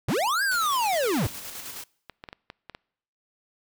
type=linear two-way sweep; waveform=square; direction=up then down; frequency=76.2 to 1661.2 to 76.2 Hz; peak=-23 dBFS; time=0.08-1.27 s; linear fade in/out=5 ms; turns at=0.43 s
type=noise with tremolo; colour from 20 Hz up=white; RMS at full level=-37 dBFS; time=0.51-1.84 s; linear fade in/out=5 ms; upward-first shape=square; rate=9.6 Hz; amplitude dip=35%
type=clicks; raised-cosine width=0.3 ms; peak=-23 dBFS; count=8; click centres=1.182 / 2.097 / 2.239 / 2.288 / 2.329 / 2.501 / 2.697 / 2.749 s
effects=noise-tail reverb RT60 0.7 s tail -25 dB re dry